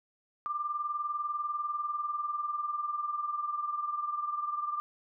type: tone pair together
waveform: sine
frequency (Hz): 1186.9 / 1207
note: D6 / D6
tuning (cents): +18 / +47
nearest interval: unison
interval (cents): 29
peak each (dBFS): -32 / -38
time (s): 0.46-4.8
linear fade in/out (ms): 0
effects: none